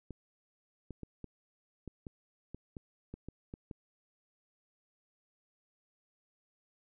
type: clicks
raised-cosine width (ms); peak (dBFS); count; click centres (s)
3; -30; 12; 0.107 / 0.907 / 1.033 / 1.243 / 1.877 / 2.068 / 2.546 / 2.768 / 3.14 / 3.286 / 3.539 / 3.712
effects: none